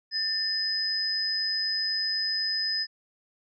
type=tone pair together; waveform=sine; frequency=1784 / 5046 Hz; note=A6 / D#8; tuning=+23 / +23 cents; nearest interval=octave + tritone; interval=1800 cents; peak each=-33 / -26 dBFS; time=0.11-2.87 s; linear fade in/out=50 ms; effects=none